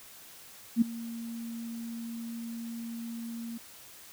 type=tone with ADSR envelope; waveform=sine; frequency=231.2 Hz; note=A#3; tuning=14 cents flat; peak=-17 dBFS; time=0.76-3.58 s; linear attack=56 ms; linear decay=9 ms; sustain=-19 dB; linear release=8 ms; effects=white hiss -51 dBFS RMS until 4.12 s